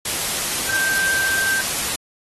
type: tone in noise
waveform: sine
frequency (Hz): 1568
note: G6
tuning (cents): 0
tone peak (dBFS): -19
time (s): 0.69-1.61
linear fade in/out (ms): 5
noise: white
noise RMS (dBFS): -23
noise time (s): 0.05-1.96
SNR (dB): +1
effects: AAC 32 kbps